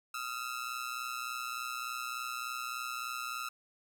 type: ring-modulated tone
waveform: sawtooth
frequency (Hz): 1318.5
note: E6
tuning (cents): 0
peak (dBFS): -30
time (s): 0.14-3.49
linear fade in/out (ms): 5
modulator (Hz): 61.7
effects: none